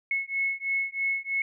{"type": "beating tone pair", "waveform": "sine", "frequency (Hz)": [2188, 2191.1], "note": ["C#7", "C#7"], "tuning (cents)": [-23, -21], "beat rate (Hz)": 3.1, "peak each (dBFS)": -29, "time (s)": [0.11, 1.42], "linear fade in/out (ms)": 2, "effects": []}